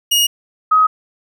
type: tone pair in turn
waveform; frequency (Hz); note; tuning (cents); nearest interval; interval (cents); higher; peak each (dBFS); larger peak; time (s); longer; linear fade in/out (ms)
sawtooth / sine; 2872 / 1264.3; F7 / D#6; +48 / +27; octave + major second; 1421; first; -8; neither; 0.11-0.27 / 0.71-0.87; neither; 10
effects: none